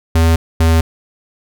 square tone pair in turn, 82 / 81.58 Hz, E2 / E2, -9 / -17 cents, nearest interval unison, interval 8 cents, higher first, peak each -9 dBFS, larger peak neither, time 0.15-0.36 / 0.6-0.81 s, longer neither, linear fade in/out 5 ms, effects none

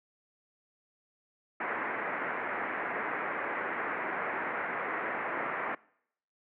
white low-pass noise, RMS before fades -34 dBFS, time 1.6-5.75 s, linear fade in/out 5 ms, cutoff 2100 Hz, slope 48 dB/octave, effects noise-tail reverb RT60 0.7 s tail -24 dB re dry + high-pass 300 Hz 12 dB/octave

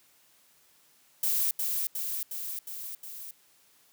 violet noise with echo, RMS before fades -27 dBFS, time 1.23-1.51 s, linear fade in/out 2 ms, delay 360 ms, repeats 5, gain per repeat -3 dB, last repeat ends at 3.31 s, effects white hiss -63 dBFS RMS until 3.92 s + high-pass 100 Hz 12 dB/octave

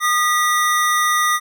square tone pair together, 1225 / 1947.5 Hz, D#6 / B6, -27 / -25 cents, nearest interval minor sixth, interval 802 cents, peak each -17 / -20 dBFS, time 0-1.4 s, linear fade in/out 50 ms, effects none

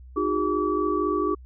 sine tone cluster, 309 / 362.8 / 406.9 / 1148 Hz, D#4 / F#4 / G#4 / D6, -12 / -34 / -35 / -40 cents, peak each -27 dBFS, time 0.16-1.35 s, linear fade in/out 10 ms, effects added 63 Hz sine -42 dBFS peak until 1.45 s

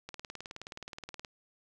click train, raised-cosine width 0.2 ms, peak -25 dBFS, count 23, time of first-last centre 0.09-1.248 s, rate 19 Hz, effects none

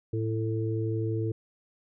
harmonic tone, 110.9 Hz, A2, 14 cents sharp, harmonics 1 / 3 / 4, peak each -28 / -33 / -34 dBFS, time 0.13-1.32 s, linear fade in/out 5 ms, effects none

